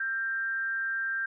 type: tone with frequency modulation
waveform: sine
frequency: 1585 Hz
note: G6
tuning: 19 cents sharp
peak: -28 dBFS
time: 0-1.26 s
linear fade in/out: 5 ms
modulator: 233 Hz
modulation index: 0.29
effects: none